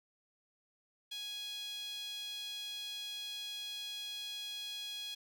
sawtooth tone with high-pass filter, 830.6 Hz, G#5, in tune, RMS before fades -43 dBFS, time 1.11-5.15 s, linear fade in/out 10 ms, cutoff 3400 Hz, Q 5.6, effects none

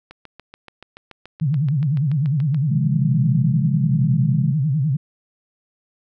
click train, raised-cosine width 0.3 ms, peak -23 dBFS, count 18, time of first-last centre 0.11-2.546 s, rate 6.98 Hz
sine tone with vibrato, 143.9 Hz, D3, 35 cents flat, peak -16 dBFS, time 1.41-4.97 s, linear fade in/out 10 ms, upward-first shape sine, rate 9.9 Hz, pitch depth 210 cents each way
sine chord, F diminished, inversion second, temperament equal, 123.47 / 174.61 / 207.7 Hz, Cb3 / F3 / Ab3, 0 / 0 / 0 cents, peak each -24 dBFS, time 2.69-4.53 s, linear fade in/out 20 ms
effects none

